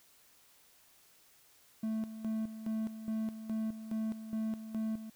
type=tone with tremolo; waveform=triangle; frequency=220 Hz; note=A3; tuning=in tune; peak=-30 dBFS; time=1.83-5.1 s; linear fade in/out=5 ms; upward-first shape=square; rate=2.4 Hz; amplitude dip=70%; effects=white hiss -64 dBFS RMS until 5.15 s